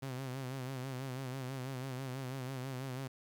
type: tone with vibrato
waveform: sawtooth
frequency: 130.81 Hz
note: C3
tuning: in tune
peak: -35 dBFS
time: 0.02-3.08 s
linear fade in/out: 10 ms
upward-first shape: sine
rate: 6.1 Hz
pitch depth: 73 cents each way
effects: 11-bit